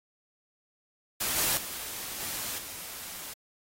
white noise with level steps, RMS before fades -30 / -27 / -38 / -35 / -41 dBFS, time 1.2-3.34 s, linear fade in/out 10 ms, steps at 1.36 / 1.57 / 2.2 / 2.58 s, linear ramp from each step 2 ms, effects AAC 48 kbps

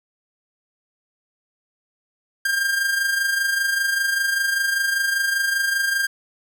45% pulse tone with amplitude modulation, 1600 Hz, G6, 35 cents sharp, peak -17 dBFS, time 2.45-6.07 s, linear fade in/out 5 ms, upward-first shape sine, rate 25.1 Hz, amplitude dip 50%, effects none

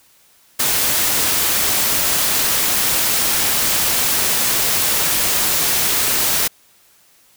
white noise, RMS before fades -17 dBFS, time 0.59-6.48 s, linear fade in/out 10 ms, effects white hiss -53 dBFS RMS until 7.36 s

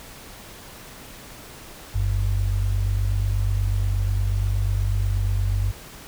sine tone pair together, 48.68 / 97 Hz, G1 / G2, -11 / -18 cents, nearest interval octave, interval 1193 cents, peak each -22 / -22 dBFS, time 1.94-5.72 s, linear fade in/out 20 ms, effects pink hiss -42 dBFS RMS until 6.07 s

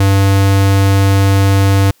square tone, 98 Hz, G2, in tune, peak -8 dBFS, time 0-1.91 s, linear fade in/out 5 ms, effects white hiss -53 dBFS RMS until 2 s

